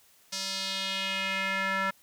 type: tone with band-pass filter sweep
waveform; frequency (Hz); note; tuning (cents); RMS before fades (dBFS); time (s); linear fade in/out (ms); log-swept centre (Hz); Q
square; 192.8; G3; -28; -31; 0.32-1.91; 10; 5400 to 1500; 2.3
effects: white hiss -61 dBFS RMS until 2.02 s